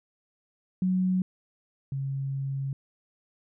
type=tone pair in turn; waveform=sine; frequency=185 / 136.46 Hz; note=F#3 / C#3; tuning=0 / -27 cents; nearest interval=perfect fourth; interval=527 cents; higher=first; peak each=-22 / -28 dBFS; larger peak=first; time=0.82-1.22 / 1.92-2.73 s; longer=second; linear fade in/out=2 ms; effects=none